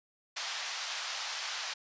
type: band-pass noise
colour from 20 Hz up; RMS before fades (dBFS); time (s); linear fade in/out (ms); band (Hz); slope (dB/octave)
white; -38; 0.36-1.74; 10; 730 to 5800; 24
effects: resampled to 16000 Hz